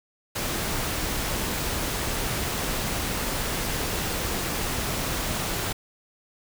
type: noise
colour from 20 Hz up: pink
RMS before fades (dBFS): -28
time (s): 0.35-5.73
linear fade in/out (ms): 10
effects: none